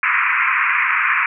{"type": "band-pass noise", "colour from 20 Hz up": "white", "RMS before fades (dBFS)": -17, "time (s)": [0.03, 1.26], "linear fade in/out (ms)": 2, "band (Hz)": [1000, 2500], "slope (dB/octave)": 96, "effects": []}